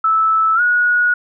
sine tone with pitch glide, 1311 to 1454.6 Hz, E6 to F#6, -10 to -30 cents, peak -11 dBFS, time 0.04-1.14 s, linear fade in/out 5 ms, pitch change +180 cents, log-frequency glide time 0.55-0.61 s, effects none

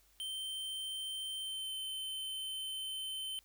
square tone with pitch glide, 3113 to 3079 Hz, G7 to G7, -13 to -32 cents, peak -39 dBFS, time 0.2-3.39 s, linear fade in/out 0 ms, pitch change -19 cents, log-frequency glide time 1.4-1.74 s, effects added 50 Hz sine -70 dBFS peak until 3.44 s + white hiss -69 dBFS RMS until 3.44 s

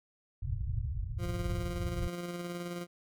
white low-pass noise, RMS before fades -35 dBFS, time 0.42-2.08 s, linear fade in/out 10 ms, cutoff 120 Hz, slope 48 dB/octave
20% pulse tone with tremolo, 174.61 Hz, F3, in tune, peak -31 dBFS, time 1.18-2.87 s, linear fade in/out 50 ms, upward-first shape square, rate 19 Hz, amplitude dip 30%
effects none

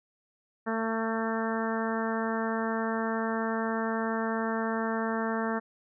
harmonic tone, 224.3 Hz, A3, 34 cents sharp, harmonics 1 / 2 / 3 / 4 / 5 / 6 / 7 / 8, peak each -31 / -34 / -36 / -37 / -38 / -39 / -39 / -40 dBFS, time 0.66-5.6 s, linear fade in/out 20 ms, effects none

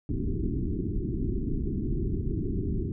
pink low-pass noise, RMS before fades -29 dBFS, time 0.09-2.92 s, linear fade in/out 2 ms, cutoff 400 Hz, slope 96 dB/octave, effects none

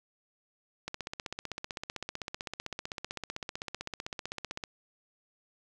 click train, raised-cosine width 0.2 ms, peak -19 dBFS, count 60, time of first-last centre 0.88-4.638 s, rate 15.7 Hz, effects none

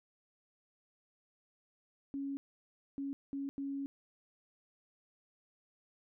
sine tone bursts at uneven times, 277.1 Hz, C#4, 1 cent flat, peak -36 dBFS, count 4, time 2.14-2.37 / 2.98-3.13 / 3.33-3.49 / 3.58-3.86 s, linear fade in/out 0 ms, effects none

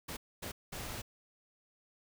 pink noise bursts at uneven times, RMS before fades -42 dBFS, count 3, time 0.08-0.17 / 0.42-0.52 / 0.72-1.02 s, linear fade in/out 10 ms, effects none

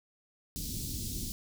pink band-stop noise, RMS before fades -37 dBFS, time 0.56-1.32 s, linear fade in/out 0 ms, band 280 to 4200 Hz, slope 24 dB/octave, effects none

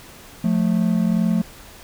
triangle tone pair together, 177.56 / 220 Hz, F3 / A3, +29 / 0 cents, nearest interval major third, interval 371 cents, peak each -17 / -17 dBFS, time 0.44-1.42 s, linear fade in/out 5 ms, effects pink hiss -43 dBFS RMS until 1.83 s

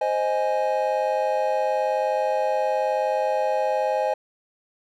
triangle chord, Ab major, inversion first, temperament equal, 523.3 / 622.3 / 830.6 Hz, C5 / Eb5 / Ab5, 0 / 0 / 0 cents, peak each -23 dBFS, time 0.01-4.14 s, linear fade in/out 5 ms, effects none

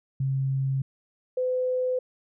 sine tone pair in turn, 134.6 / 507.2 Hz, C3 / B4, +49 / +46 cents, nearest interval octave + major seventh, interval 2297 cents, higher second, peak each -23 dBFS, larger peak neither, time 0.2-0.82 / 1.37-1.99 s, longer neither, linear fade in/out 5 ms, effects none

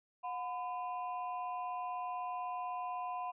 triangle ring-modulated tone, 866 Hz, A5, 28 cents flat, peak -32 dBFS, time 0.23-3.32 s, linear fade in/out 20 ms, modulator 142 Hz, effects resampled to 8000 Hz

